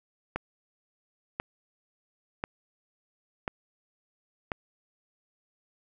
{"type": "click train", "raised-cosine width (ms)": 0.5, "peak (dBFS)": -15, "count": 5, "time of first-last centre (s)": [0.36, 4.518], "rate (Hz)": 0.962, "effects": []}